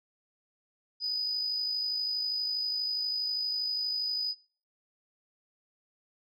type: tone with amplitude modulation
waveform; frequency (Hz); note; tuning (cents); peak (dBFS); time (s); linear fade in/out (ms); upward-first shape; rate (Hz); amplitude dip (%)
sine; 4978; D#8; 0; -26; 1-4.35; 50; sine; 52.4; 40
effects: noise-tail reverb RT60 0.5 s tail -26 dB re dry + tanh soft clip ceiling -24 dBFS